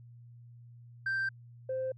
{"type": "tone pair in turn", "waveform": "sine", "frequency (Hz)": [1568, 521.4], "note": ["G6", "C5"], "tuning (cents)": [0, -6], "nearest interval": "octave + perfect fifth", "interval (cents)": 1906, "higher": "first", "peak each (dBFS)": [-27, -30], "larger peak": "first", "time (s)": [[1.06, 1.29], [1.69, 1.92]], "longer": "neither", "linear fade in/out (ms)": 5, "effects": ["tanh soft clip ceiling -28 dBFS", "added 119 Hz sine -50 dBFS peak until 1.97 s"]}